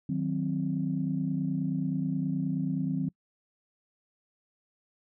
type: chord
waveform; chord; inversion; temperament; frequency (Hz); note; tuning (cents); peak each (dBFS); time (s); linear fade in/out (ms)
sine; C diminished; first; equal; 155.56 / 185 / 261.6; Eb3 / Gb3 / C4; 0 / 0 / 0; -31; 0.09-3.09; 5
effects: noise-tail reverb RT60 0.1 s tail -26 dB re dry + tanh soft clip ceiling -17 dBFS